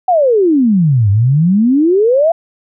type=exponential two-way sweep; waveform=sine; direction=down then up; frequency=763 to 96.6 to 690 Hz; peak=-7 dBFS; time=0.08-2.32 s; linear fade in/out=5 ms; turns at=1.1 s; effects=none